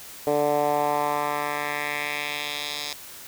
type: tone with band-pass filter sweep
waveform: 10% pulse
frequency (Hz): 146.83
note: D3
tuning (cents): 0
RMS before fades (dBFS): -26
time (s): 0.27-2.93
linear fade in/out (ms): 2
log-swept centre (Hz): 510 to 4700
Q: 1.9
effects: white hiss -42 dBFS RMS until 3.27 s